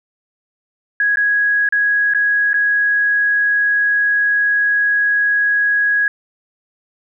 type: tone with dropouts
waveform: sine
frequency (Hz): 1661.2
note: G#6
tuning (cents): 0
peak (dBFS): -12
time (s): 1-6.08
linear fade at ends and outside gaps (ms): 2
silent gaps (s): 1.158-1.171 / 1.689-1.724 / 2.137-2.147 / 2.532-2.541
effects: none